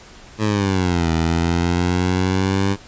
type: exponential two-way sweep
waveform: 15% pulse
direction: down then up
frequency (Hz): 110 to 81.1 to 99.2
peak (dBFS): -10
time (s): 0.38-2.77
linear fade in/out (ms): 50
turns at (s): 1.12
effects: pink hiss -43 dBFS RMS until 2.87 s + resampled to 16000 Hz